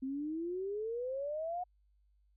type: exponential sweep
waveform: sine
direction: up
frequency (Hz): 258.9 to 733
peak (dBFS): -35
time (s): 0.02-1.64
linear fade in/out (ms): 10
effects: added 50 Hz sine -67 dBFS peak until 2.36 s